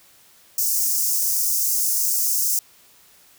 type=high-pass noise; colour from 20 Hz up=white; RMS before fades=-21 dBFS; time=0.58-2.59 s; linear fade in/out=2 ms; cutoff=5300 Hz; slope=48 dB/octave; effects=white hiss -53 dBFS RMS until 3.38 s